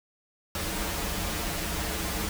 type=noise with comb filter; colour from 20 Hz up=pink; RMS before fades=-31 dBFS; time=0.55-2.29 s; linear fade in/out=2 ms; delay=7.9 ms; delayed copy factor=-1; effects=none